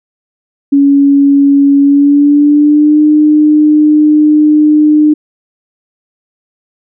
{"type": "tone with pitch glide", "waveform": "sine", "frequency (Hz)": [280.6, 302.5], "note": ["C#4", "D#4"], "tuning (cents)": [21, -49], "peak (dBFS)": -3, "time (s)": [0.72, 5.14], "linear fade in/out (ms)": 10, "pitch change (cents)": 130, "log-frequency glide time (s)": [1.8, 3.01], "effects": []}